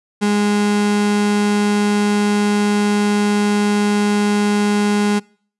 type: tone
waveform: 35% pulse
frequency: 206.5 Hz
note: G#3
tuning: 10 cents flat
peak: -12 dBFS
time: 0.21-5.2 s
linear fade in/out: 20 ms
effects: noise-tail reverb RT60 0.5 s tail -25 dB re dry + resampled to 24000 Hz